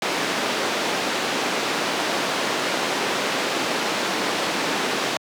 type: band-pass noise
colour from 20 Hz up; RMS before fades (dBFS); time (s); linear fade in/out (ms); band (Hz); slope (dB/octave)
pink; -24; 0.02-5.17; 2; 270 to 5000; 12
effects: high-pass 150 Hz 12 dB/octave